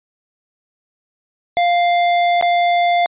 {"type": "tone with dropouts", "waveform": "square", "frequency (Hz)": 698.5, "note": "F5", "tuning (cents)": 0, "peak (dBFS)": -13, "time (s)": [1.57, 3.06], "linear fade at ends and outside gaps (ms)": 0, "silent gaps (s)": [2.412, 2.425], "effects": ["resampled to 8000 Hz"]}